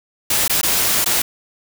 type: noise with dropouts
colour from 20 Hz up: white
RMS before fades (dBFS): -17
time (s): 0.3-1.22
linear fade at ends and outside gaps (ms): 5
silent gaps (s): 0.479-0.496 / 0.614-0.631 / 1.045-1.059
effects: none